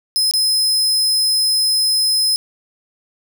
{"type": "tone with dropouts", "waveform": "sawtooth", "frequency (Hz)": 5100, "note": "D#8", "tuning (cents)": 42, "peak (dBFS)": -11, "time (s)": [0.16, 2.36], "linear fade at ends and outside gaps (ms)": 0, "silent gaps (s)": [0.311, 0.337], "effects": []}